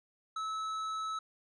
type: tone with tanh clipping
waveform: triangle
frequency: 1300 Hz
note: E6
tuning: 24 cents flat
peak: -36 dBFS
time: 0.36-1.19 s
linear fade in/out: 5 ms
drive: 14 dB
effects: resampled to 22050 Hz